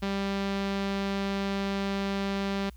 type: tone with low-pass filter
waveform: sawtooth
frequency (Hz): 197.1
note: G3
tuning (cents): +10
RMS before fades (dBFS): -30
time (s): 0.02-2.7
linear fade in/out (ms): 10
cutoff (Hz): 4100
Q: 1.3
effects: added 60 Hz sine -45 dBFS peak until 2.76 s + white hiss -64 dBFS RMS until 2.76 s